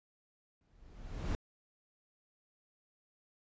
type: noise with exponential growth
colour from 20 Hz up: brown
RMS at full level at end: -31 dBFS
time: 0.61-1.35 s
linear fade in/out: 0 ms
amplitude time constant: 160 ms
effects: resampled to 16000 Hz